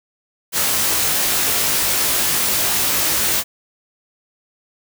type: noise with comb filter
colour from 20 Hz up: white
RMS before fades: -18 dBFS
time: 0.52-3.44 s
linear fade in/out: 50 ms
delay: 19 ms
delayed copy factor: +0.85
effects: none